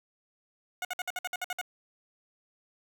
15% pulse tone bursts, 726 Hz, F#5, 33 cents flat, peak -25 dBFS, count 10, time 0.82-1.614 s, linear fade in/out 2 ms, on 29 ms, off 56 ms, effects none

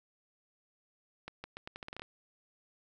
accelerating click train, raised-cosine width 0.3 ms, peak -26 dBFS, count 11, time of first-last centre 1.28-2.02 s, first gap 160 ms, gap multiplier 0.81, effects none

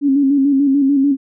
sine tone with vibrato, 277.2 Hz, C#4, in tune, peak -10 dBFS, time 0.01-1.17 s, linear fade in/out 50 ms, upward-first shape square, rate 6.8 Hz, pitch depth 50 cents each way, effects none

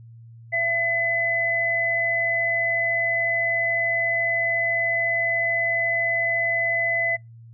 sine tone pair together, 672.1 / 2014 Hz, E5 / B6, +33 / +33 cents, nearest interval octave + perfect fifth, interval 1900 cents, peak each -27 / -21 dBFS, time 0.52-7.17 s, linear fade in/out 20 ms, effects noise-tail reverb RT60 0.2 s tail -26 dB re dry + added 115 Hz sine -42 dBFS peak until 7.53 s

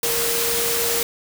sine tone in noise, 466.2 Hz, A#4, in tune, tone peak -26 dBFS, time 0.03-1.03 s, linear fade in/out 2 ms, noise white, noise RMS -22 dBFS, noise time 0.03-1.03 s, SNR -7 dB, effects none

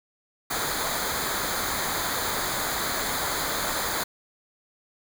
pink noise with comb filter, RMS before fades -28 dBFS, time 0.5-4.04 s, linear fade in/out 10 ms, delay 0.36 ms, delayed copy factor -0.75, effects none

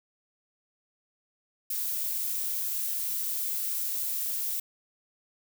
violet noise, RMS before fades -31 dBFS, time 1.7-4.6 s, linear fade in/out 5 ms, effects none

